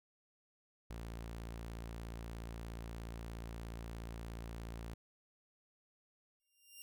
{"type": "tone", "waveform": "sawtooth", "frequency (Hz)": 56.9, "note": "A#1", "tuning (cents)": -41, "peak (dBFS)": -40, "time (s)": [0.9, 4.94], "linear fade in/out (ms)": 5}
{"type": "tone with exponential growth", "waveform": "10% pulse", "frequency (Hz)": 2794, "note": "F7", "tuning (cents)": 0, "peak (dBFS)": -40, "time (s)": [6.4, 6.82], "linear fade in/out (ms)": 0, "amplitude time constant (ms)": 91}
{"effects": []}